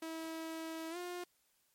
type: tone with pitch glide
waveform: sawtooth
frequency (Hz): 323.7 to 355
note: E4 to F4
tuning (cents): -31 to +28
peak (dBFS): -37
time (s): 0.02-1.24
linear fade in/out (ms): 5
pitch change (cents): +159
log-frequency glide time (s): 0.9-0.97
effects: white hiss -75 dBFS RMS until 1.74 s + MP3 64 kbps